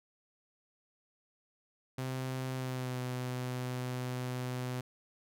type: tone with pitch glide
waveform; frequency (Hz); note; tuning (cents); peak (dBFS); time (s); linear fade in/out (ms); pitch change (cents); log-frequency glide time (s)
sawtooth; 130 to 126.08; C3 to B2; -11 to +36; -31; 1.98-4.81; 5; -53; 2.55-2.99
effects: none